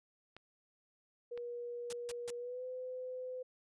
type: clicks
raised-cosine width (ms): 0.3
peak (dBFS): -35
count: 2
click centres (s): 0.366 / 1.376
type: tone with pitch glide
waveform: sine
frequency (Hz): 480 to 508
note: B4 to B4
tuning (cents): -49 to +49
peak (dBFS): -40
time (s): 1.31-3.43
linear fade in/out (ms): 10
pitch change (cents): +98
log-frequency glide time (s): 2.37-2.64
type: noise bursts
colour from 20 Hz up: white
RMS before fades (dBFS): -44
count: 3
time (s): 1.9-2.304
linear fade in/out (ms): 2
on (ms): 28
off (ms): 160
effects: resampled to 22050 Hz